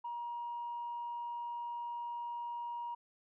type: tone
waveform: sine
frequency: 950 Hz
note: A#5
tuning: 33 cents sharp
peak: -37 dBFS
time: 0.04-2.95 s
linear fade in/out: 10 ms
effects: tanh soft clip ceiling -34 dBFS